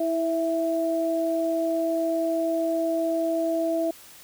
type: tone pair together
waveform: sine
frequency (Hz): 327.2 / 661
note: E4 / E5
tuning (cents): -13 / +5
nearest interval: octave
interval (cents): 1218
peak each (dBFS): -26 / -24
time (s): 0-3.91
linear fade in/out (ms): 5
effects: white hiss -48 dBFS RMS until 4.23 s